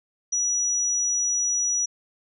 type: tone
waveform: sine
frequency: 5850 Hz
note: F#8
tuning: 21 cents flat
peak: -21 dBFS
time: 0.32-1.86 s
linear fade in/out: 10 ms
effects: none